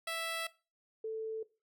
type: tone pair in turn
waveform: 10% pulse / sine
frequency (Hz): 659.3 / 441.7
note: E5 / A4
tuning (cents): 0 / +7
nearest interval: perfect fifth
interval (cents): 693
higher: first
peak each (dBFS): -27 / -35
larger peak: first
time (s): 0.07-0.47 / 1.04-1.43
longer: first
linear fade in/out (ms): 5
effects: noise-tail reverb RT60 0.3 s tail -19 dB re dry